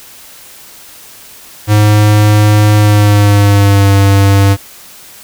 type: tone with pitch glide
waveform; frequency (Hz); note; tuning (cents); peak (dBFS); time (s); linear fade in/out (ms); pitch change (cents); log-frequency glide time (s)
square; 105.3 to 98.82; G#2 to G2; +24 to +14; -5; 1.67-4.57; 50; -110; 2.76-3.91
effects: white hiss -35 dBFS RMS until 5.23 s